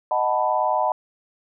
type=chord; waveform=sine; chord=B dominant seventh; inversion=first; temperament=equal; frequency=622.3 / 740 / 880 / 987.8 Hz; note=D#5 / F#5 / A5 / B5; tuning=0 / 0 / 0 / 0 cents; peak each=-24 dBFS; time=0.11-0.92 s; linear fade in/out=2 ms; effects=none